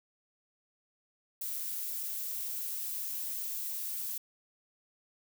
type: noise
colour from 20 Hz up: violet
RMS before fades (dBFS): -37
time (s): 1.41-4.18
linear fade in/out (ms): 5
effects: none